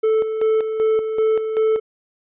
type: tone with tremolo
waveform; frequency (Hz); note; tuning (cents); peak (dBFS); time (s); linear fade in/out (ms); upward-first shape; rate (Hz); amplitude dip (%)
triangle; 438.9; A4; -4; -12; 0.03-1.8; 10; square; 2.6; 55
effects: resampled to 8000 Hz